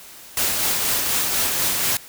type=noise with tremolo; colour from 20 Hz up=white; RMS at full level=-20 dBFS; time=0.37-1.97 s; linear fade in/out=2 ms; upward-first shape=sine; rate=4.1 Hz; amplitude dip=30%; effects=white hiss -42 dBFS RMS until 2.08 s